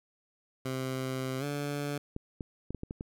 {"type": "tone with pitch glide", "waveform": "15% pulse", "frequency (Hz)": [130.9, 144.41], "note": ["C3", "D3"], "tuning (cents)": [1, -29], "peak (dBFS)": -26, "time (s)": [0.65, 1.98], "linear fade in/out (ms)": 5, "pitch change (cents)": 170, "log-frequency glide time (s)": [1.39, 1.44]}
{"type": "clicks", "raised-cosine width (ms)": 3, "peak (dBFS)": -24, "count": 7, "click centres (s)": [2.164, 2.408, 2.706, 2.747, 2.834, 2.909, 3.009]}
{"effects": []}